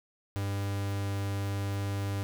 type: tone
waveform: 45% pulse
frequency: 99.6 Hz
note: G2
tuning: 28 cents sharp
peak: -30 dBFS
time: 0.36-2.23 s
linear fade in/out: 0 ms
effects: none